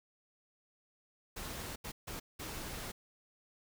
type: noise bursts at uneven times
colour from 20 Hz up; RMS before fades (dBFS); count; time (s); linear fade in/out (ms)
pink; -43; 4; 1.36-1.76 / 1.84-1.92 / 2.07-2.2 / 2.39-2.92; 10
effects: none